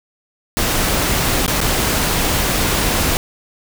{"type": "noise with dropouts", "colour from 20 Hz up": "pink", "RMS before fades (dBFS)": -17, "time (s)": [0.57, 3.17], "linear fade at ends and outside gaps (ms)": 0, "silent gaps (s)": [[1.464, 1.479], [1.605, 1.613]], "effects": []}